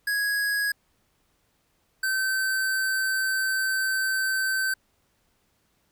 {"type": "tone pair in turn", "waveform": "square", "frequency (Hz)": [1661.2, 1542.2], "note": ["G#6", "G6"], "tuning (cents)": [0, -29], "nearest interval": "minor second", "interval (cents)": 129, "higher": "first", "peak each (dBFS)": -24, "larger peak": "neither", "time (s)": [[0.07, 0.72], [2.03, 4.74]], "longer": "second", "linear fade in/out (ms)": 5, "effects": ["pink hiss -69 dBFS RMS until 5.91 s"]}